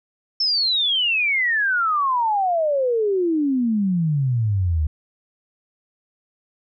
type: exponential sweep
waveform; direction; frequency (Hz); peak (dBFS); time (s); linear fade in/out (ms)
sine; down; 5370 to 73.42; -17; 0.4-4.87; 5
effects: none